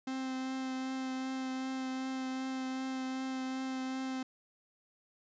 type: tone with vibrato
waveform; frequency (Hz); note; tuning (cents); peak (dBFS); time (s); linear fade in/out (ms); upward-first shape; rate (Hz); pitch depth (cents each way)
45% pulse; 261.6; C4; 0; -35; 0.07-4.23; 5; triangle; 2.6; 13
effects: resampled to 16000 Hz